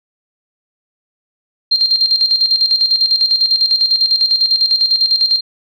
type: tone with tremolo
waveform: sine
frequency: 4186 Hz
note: C8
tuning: in tune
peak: -8 dBFS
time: 1.71-5.41 s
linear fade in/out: 10 ms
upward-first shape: square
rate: 10 Hz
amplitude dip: 60%
effects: none